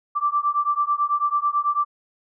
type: beating tone pair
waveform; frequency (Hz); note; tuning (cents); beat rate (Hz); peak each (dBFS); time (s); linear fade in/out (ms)
sine; 1167 / 1176.1; D6 / D6; -11 / +2; 9.1; -22; 0.15-1.85; 20
effects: none